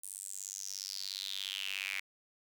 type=tone with high-pass filter sweep; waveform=sawtooth; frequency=97 Hz; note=G2; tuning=18 cents flat; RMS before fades=-41 dBFS; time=0.03-2 s; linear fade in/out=5 ms; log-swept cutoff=9600 to 2200 Hz; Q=5.7; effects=none